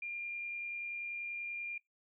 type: tone with amplitude modulation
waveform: sine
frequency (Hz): 2400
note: D7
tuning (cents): +37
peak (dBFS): -37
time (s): 0.02-1.78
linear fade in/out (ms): 5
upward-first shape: sine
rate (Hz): 70.3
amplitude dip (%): 25
effects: noise-tail reverb RT60 0.2 s tail -24 dB re dry